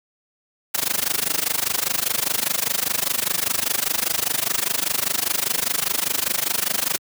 white noise with amplitude modulation, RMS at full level -19 dBFS, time 0.74-6.98 s, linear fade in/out 10 ms, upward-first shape sine, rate 25 Hz, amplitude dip 95%, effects high-pass 100 Hz 12 dB/octave

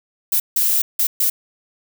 violet noise bursts at uneven times, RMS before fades -17 dBFS, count 4, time 0.32-0.4 / 0.56-0.82 / 0.99-1.07 / 1.2-1.3 s, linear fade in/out 5 ms, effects none

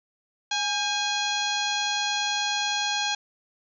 harmonic tone with a mistuned harmonic, 830.6 Hz, G#5, in tune, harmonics 1 / 2 / 3 / 4 / 5 / 6 / 7 / 8, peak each -30 / -32 / -33 / -30 / -31 / -40 / -37 / -37 dBFS, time 0.51-3.15 s, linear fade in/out 5 ms, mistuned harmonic 2, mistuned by -64 cents, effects none

